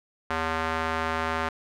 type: tone with band-pass filter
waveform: square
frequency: 80.9 Hz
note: E2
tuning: 32 cents flat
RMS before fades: -28 dBFS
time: 0.3-1.49 s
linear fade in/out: 5 ms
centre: 1300 Hz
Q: 1.2
effects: none